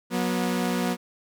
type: tone pair together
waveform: sawtooth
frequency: 182.7 / 242.1 Hz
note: F#3 / B3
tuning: -22 / -34 cents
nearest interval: perfect fourth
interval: 488 cents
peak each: -23 / -22 dBFS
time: 0.1-0.97 s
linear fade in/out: 50 ms
effects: none